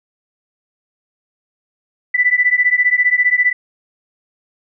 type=beating tone pair; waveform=sine; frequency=1975.5 / 1990.5 Hz; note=B6 / B6; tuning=0 / +13 cents; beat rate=15 Hz; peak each=-14 dBFS; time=2.14-3.53 s; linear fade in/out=10 ms; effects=none